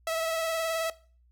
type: tone with vibrato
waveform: sawtooth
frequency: 652 Hz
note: E5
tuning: 19 cents flat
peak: -24 dBFS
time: 0.07-0.9 s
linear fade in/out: 2 ms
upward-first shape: sine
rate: 19 Hz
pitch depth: 23 cents each way
effects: noise-tail reverb RT60 0.4 s tail -19 dB re dry + added 60 Hz sine -59 dBFS peak until 1.31 s